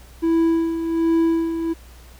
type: tone with tremolo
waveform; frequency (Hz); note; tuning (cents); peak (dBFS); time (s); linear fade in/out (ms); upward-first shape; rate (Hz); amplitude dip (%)
triangle; 329.6; E4; 0; -12; 0.22-1.74; 20; sine; 1.3; 60
effects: added 60 Hz sine -42 dBFS peak until 2.19 s + pink hiss -49 dBFS RMS until 2.19 s